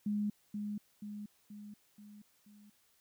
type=tone with echo; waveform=sine; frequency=207.7 Hz; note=G#3; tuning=in tune; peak=-31 dBFS; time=0.06-0.3 s; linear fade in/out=5 ms; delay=480 ms; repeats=5; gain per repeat=-5 dB; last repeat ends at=2.7 s; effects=white hiss -71 dBFS RMS until 3 s